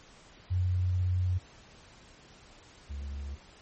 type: tone pair in turn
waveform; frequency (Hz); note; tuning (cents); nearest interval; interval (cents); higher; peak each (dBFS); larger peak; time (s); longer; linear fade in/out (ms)
sine / triangle; 91 / 70.18; F#2 / C#2; -28 / +22; major third; 450; first; -25 / -33; first; 0.5-1.39 / 2.89-3.36; first; 20
effects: pink hiss -55 dBFS RMS until 3.61 s + MP3 32 kbps